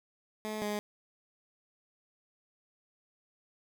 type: tone pair in turn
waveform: 15% pulse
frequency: 214.8 / 208.4 Hz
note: A3 / G#3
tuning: -41 / +6 cents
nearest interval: minor second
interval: 53 cents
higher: first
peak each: -29 / -26 dBFS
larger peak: second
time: 0.45-0.62 / 0.62-0.79 s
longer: neither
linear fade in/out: 0 ms
effects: none